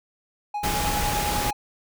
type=tone with tremolo; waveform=triangle; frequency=830.6 Hz; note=G#5; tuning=in tune; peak=-23 dBFS; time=0.54-1.53 s; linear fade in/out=5 ms; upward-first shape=sine; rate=9.8 Hz; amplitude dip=45%
type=noise; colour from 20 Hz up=pink; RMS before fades=-26 dBFS; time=0.63-1.51 s; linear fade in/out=10 ms
effects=none